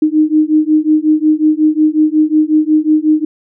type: beating tone pair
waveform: sine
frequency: 305.8 / 311.3 Hz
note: D#4 / D#4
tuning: -30 / +1 cents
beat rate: 5.5 Hz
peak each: -11 dBFS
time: 0.02-3.25 s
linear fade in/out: 5 ms
effects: none